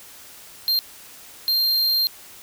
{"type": "tone bursts at uneven times", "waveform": "square", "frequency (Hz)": 4186, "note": "C8", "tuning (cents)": 0, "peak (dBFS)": -18, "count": 2, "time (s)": [[0.68, 0.79], [1.48, 2.07]], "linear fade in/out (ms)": 0, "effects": ["white hiss -44 dBFS RMS until 2.42 s"]}